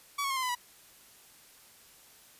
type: tone with pitch steps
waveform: sawtooth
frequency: 1137 / 1102.7 / 1069.5 / 1037.2 / 1006 / 975.6 Hz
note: C#6 / C#6 / C6 / C6 / B5 / B5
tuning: +44 / -9 / +38 / -15 / +32 / -21 cents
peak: -26 dBFS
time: 0.18-0.552 s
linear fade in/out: 10 ms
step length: 62 ms
effects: white hiss -57 dBFS RMS until 2.39 s + resampled to 32000 Hz